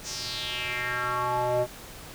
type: tone with band-pass filter sweep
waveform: square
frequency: 123.47 Hz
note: B2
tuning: in tune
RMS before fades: -29 dBFS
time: 0.03-1.67 s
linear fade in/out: 50 ms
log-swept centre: 6500 to 550 Hz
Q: 3.7
effects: pink hiss -44 dBFS RMS until 2.14 s